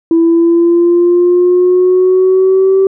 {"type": "linear sweep", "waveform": "sine", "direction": "up", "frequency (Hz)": [330, 386.4], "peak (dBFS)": -4, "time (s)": [0.11, 2.87], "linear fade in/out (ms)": 2, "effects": ["tanh soft clip ceiling -2 dBFS"]}